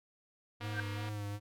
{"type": "tone with vibrato", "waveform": "square", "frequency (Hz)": 103.83, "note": "G#2", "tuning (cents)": 0, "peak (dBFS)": -38, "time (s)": [0.6, 1.4], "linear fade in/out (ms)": 50, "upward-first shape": "sine", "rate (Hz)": 2.6, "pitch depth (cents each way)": 35}
{"type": "click train", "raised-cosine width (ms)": 0.3, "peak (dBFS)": -31, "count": 115, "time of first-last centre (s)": [0.61, 1.089], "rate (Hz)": 238}
{"type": "tone with exponential growth", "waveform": "sine", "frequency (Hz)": 1568, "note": "G6", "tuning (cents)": 0, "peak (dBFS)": -30, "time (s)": [0.69, 0.8], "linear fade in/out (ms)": 1, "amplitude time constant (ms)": 22}
{"effects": []}